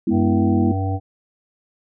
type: chord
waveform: sine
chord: E major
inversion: first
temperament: equal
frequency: 207.7 / 246.9 / 329.6 Hz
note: G#3 / B3 / E4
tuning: 0 / 0 / 0 cents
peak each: -20 dBFS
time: 0.07-0.72 s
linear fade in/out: 5 ms
type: harmonic tone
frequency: 96 Hz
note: G2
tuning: 36 cents flat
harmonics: 1 / 3 / 5 / 7 / 8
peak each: -20 / -28 / -33 / -34 / -29 dBFS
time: 0.1-1 s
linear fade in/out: 50 ms
effects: none